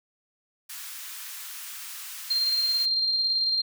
white high-pass noise, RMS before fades -39 dBFS, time 0.69-2.86 s, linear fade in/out 10 ms, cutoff 1100 Hz, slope 24 dB/octave
sine tone with tremolo, 4186 Hz, C8, in tune, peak -21 dBFS, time 2.3-3.62 s, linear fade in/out 10 ms, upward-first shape square, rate 18 Hz, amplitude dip 25%
effects none

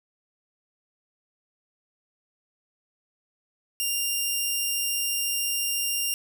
10% pulse tone, 2794 Hz, F7, in tune, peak -16 dBFS, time 3.8-6.14 s, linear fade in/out 0 ms, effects none

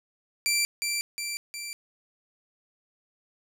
15% pulse tone with echo, 2349 Hz, D7, in tune, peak -16 dBFS, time 0.46-0.65 s, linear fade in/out 0 ms, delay 360 ms, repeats 3, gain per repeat -4 dB, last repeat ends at 1.73 s, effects none

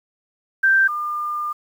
sine tone pair in turn, 1568 / 1203.2 Hz, G6 / D6, 0 / +42 cents, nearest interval perfect fourth, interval 458 cents, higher first, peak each -12 / -22 dBFS, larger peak first, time 0.63-0.88 / 0.88-1.53 s, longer second, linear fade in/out 10 ms, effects 8-bit

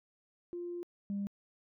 sine tone pair in turn, 349.2 / 200.6 Hz, F4 / G3, 0 / +40 cents, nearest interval minor seventh, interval 960 cents, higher first, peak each -37 / -32 dBFS, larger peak second, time 0.53-0.83 / 1.1-1.27 s, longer first, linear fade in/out 0 ms, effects tanh soft clip ceiling -30 dBFS

